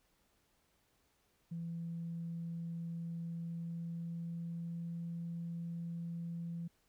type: tone with pitch glide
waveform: sine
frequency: 167.8 to 169.06 Hz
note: E3 to E3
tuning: +31 to +44 cents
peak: -38 dBFS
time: 1.51-6.68 s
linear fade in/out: 10 ms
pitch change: +13 cents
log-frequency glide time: 3.39-4.97 s
effects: tanh soft clip ceiling -34 dBFS + pink hiss -75 dBFS RMS until 6.88 s